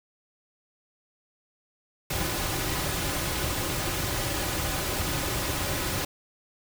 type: noise with comb filter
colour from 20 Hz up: pink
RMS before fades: -29 dBFS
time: 2.1-6.05 s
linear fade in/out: 5 ms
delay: 4.4 ms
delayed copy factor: -0.5
effects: none